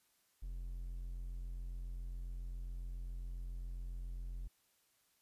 triangle tone, 43.65 Hz, F1, in tune, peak -39 dBFS, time 0.42-4.48 s, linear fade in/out 10 ms, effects white hiss -75 dBFS RMS until 5.21 s + resampled to 32000 Hz

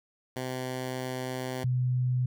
10% pulse / sine tone pair in turn, 128.3 / 125.8 Hz, C3 / B2, -34 / +32 cents, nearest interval unison, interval 34 cents, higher first, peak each -24 dBFS, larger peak neither, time 0.36-1.64 / 1.64-2.26 s, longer first, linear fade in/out 5 ms, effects none

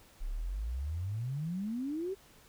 sine exponential sweep, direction up, 30.87 to 400 Hz, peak -33 dBFS, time 0.2-2.15 s, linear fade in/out 20 ms, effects pink hiss -60 dBFS RMS until 2.48 s

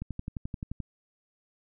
click train, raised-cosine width 5 ms, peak -22 dBFS, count 10, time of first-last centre 0.02-0.803 s, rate 11.5 Hz, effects none

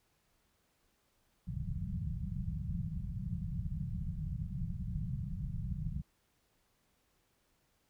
white low-pass noise, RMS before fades -38 dBFS, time 1.47-6.02 s, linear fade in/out 10 ms, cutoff 190 Hz, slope 96 dB/octave, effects pink hiss -75 dBFS RMS until 7.89 s

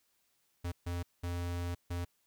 square tone bursts at uneven times, 87.31 Hz, F2, in tune, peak -35 dBFS, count 4, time 0.64-0.72 / 0.86-1.03 / 1.23-1.75 / 1.9-2.05 s, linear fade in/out 10 ms, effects white hiss -75 dBFS RMS until 2.26 s

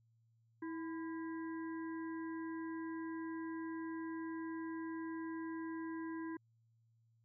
harmonic tone with a mistuned harmonic, 324.4 Hz, E4, 28 cents flat, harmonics 1 / 3 / 5 / 6, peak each -41 / -51 / -54 / -59 dBFS, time 0.62-6.37 s, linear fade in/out 5 ms, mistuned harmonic 3, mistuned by +53 cents, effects added 114 Hz sine -70 dBFS peak until 7.24 s

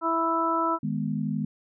harmonic tone, 329.6 Hz, E4, in tune, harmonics 1 / 2 / 3 / 4, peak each -29 / -31 / -27 / -26 dBFS, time 0.01-0.79 s, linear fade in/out 50 ms
sine chord, G# minor, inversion second, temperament equal, 155.56 / 207.7 / 246.9 Hz, D#3 / G#3 / B3, 0 / 0 / 0 cents, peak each -30 / -29 / -31 dBFS, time 0.83-1.45 s, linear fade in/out 5 ms
effects none

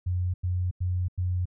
sine tone bursts, 90.2 Hz, F#2, 44 cents flat, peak -24 dBFS, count 4, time 0.06-1.456 s, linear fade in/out 10 ms, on 280 ms, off 92 ms, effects none

